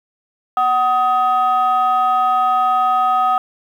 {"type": "tone pair together", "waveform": "sine", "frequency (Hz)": [750, 1257], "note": ["F#5", "D#6"], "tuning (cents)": [23, 17], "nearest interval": "major sixth", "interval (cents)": 894, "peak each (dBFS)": -14, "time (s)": [0.57, 3.38], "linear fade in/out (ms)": 2, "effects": ["tanh soft clip ceiling -8 dBFS", "8-bit"]}